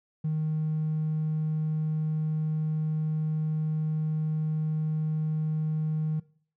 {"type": "tone", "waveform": "triangle", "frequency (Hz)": 155.56, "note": "D#3", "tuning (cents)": 0, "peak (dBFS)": -22, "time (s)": [0.24, 6.2], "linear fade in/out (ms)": 10, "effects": ["noise-tail reverb RT60 0.5 s tail -23 dB re dry", "tanh soft clip ceiling -22 dBFS"]}